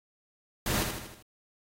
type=noise with echo; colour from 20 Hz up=pink; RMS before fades=-30 dBFS; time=0.66-0.83 s; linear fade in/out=2 ms; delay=79 ms; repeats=5; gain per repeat=-5 dB; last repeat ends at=1.225 s; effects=AAC 48 kbps